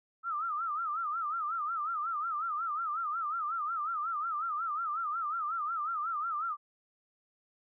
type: tone with vibrato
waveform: sine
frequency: 1273 Hz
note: D#6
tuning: 39 cents sharp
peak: -31 dBFS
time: 0.23-6.57 s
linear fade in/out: 50 ms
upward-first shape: sine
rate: 5.5 Hz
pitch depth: 140 cents each way
effects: none